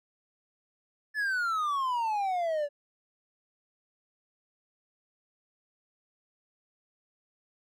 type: exponential sweep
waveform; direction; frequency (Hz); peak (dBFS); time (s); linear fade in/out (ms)
triangle; down; 1752 to 567; -25; 1.14-2.69; 50
effects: none